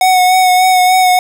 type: tone with vibrato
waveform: square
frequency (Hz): 738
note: F#5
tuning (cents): -5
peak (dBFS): -7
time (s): 0.01-1.19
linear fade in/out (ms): 2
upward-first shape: sine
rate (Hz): 3.4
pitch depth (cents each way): 22
effects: 8-bit